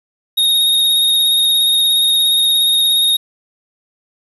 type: tone with vibrato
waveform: square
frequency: 3729 Hz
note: A#7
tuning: in tune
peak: -11 dBFS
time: 0.37-3.17 s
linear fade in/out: 10 ms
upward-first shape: sine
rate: 17 Hz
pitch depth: 22 cents each way
effects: 7-bit